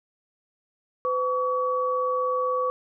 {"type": "tone pair together", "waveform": "sine", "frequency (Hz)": [506.6, 1134], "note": ["B4", "C#6"], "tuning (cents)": [44, 39], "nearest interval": "octave + major second", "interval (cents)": 1395, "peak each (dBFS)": -25, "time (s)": [1.05, 2.7], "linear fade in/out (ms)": 0, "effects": []}